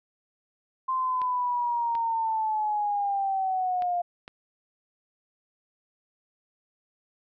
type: linear sweep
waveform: sine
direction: down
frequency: 1046.5 to 698.5 Hz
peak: -24 dBFS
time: 0.88-4.02 s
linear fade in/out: 10 ms
type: clicks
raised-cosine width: 0.3 ms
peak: -25 dBFS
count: 4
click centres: 1.217 / 1.952 / 3.822 / 4.279 s
effects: none